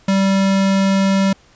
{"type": "tone", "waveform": "square", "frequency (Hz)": 194.3, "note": "G3", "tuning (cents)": -15, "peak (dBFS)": -13, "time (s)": [0.08, 1.33], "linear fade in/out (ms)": 5, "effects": ["pink hiss -51 dBFS RMS until 1.55 s", "resampled to 16000 Hz"]}